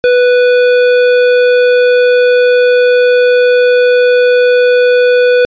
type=tone with tanh clipping; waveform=sine; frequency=493.9 Hz; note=B4; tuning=in tune; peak=-7 dBFS; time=0.04-5.45 s; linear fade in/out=0 ms; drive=16 dB; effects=resampled to 11025 Hz